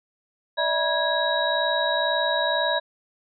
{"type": "tone cluster", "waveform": "sine", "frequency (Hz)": [588, 650, 966, 1652, 3843], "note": ["D5", "E5", "B5", "G#6", "B7"], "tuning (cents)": [2, -24, -39, -10, -48], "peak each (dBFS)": -27, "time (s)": [0.57, 2.8], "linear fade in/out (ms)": 20, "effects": []}